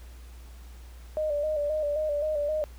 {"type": "tone with vibrato", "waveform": "sine", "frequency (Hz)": 600, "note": "D5", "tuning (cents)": 37, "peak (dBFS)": -25, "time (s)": [1.17, 2.64], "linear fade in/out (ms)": 0, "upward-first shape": "square", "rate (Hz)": 3.8, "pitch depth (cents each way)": 49, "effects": ["added 60 Hz sine -43 dBFS peak until 2.78 s", "pink hiss -56 dBFS RMS until 2.78 s"]}